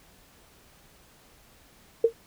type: tone with exponential decay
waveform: sine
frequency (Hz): 458.4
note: A#4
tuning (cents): -29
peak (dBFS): -12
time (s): 2.04-2.13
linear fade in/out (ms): 5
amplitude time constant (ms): 18
effects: pink hiss -57 dBFS RMS until 2.26 s